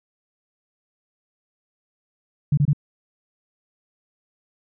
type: tone bursts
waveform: sine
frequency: 144.9 Hz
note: D3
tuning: 23 cents flat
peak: -14 dBFS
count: 3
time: 2.52-2.732 s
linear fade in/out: 5 ms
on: 54 ms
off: 25 ms
effects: none